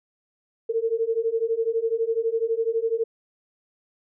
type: beating tone pair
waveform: sine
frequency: 447.8 / 459.8 Hz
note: A4 / A#4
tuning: +30 / -24 cents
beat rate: 12 Hz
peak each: -25 / -24 dBFS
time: 0.69-3.04 s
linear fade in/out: 10 ms
effects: none